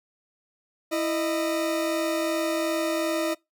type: tone pair together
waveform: 40% pulse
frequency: 329.6 / 616.5 Hz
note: E4 / D#5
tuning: 0 / -16 cents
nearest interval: major seventh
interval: 1084 cents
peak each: -26 dBFS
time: 0.91-3.35 s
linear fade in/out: 20 ms
effects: noise-tail reverb RT60 0.2 s tail -24 dB re dry